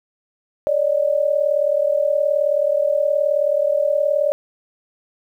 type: tone pair together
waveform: sine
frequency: 565 / 603.9 Hz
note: C#5 / D5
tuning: +33 / +48 cents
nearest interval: minor second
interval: 115 cents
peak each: -18 dBFS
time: 0.67-4.32 s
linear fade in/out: 0 ms
effects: 9-bit